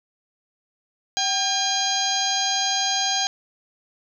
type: harmonic tone with a mistuned harmonic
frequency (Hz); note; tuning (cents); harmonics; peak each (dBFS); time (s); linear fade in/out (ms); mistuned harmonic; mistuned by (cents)
808; G#5; -48; 1 / 2 / 3 / 4 / 5 / 6 / 7 / 8; -26 / -32 / -35 / -27 / -28 / -28 / -38 / -27; 1.17-3.27; 0; 1; -75
effects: none